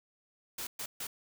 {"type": "noise bursts at uneven times", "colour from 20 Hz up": "white", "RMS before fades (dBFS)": -39, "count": 3, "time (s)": [[0.58, 0.67], [0.79, 0.86], [1, 1.07]], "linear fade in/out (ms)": 5, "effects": []}